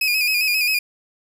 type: tone with vibrato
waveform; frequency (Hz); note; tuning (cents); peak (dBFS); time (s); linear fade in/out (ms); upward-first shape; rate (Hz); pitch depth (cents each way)
30% pulse; 2491; D#7; +1; -14; 0.01-0.79; 5; square; 7.5; 46
effects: none